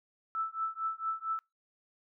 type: tone with tremolo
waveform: sine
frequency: 1318.5 Hz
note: E6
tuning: in tune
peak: -28 dBFS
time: 0.35-1.39 s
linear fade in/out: 0 ms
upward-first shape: triangle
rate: 4.4 Hz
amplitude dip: 100%
effects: noise-tail reverb RT60 0.2 s tail -26 dB re dry